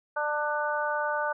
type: harmonic tone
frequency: 297.5 Hz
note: D4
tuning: 22 cents sharp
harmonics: 2 / 3 / 4 / 5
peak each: -31 / -31 / -34 / -31 dBFS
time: 0.16-1.33 s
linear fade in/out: 10 ms
effects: none